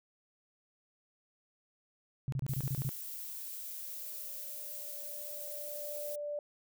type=tone bursts; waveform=sine; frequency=134 Hz; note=C3; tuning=42 cents sharp; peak=-31 dBFS; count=9; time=2.28-2.891 s; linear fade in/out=0 ms; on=43 ms; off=28 ms
type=noise; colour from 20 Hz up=violet; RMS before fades=-43 dBFS; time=2.48-6.16 s; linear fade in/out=10 ms
type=tone with exponential growth; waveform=sine; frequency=587.3 Hz; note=D5; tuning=in tune; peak=-34 dBFS; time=3.44-6.39 s; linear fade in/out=2 ms; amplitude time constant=640 ms
effects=none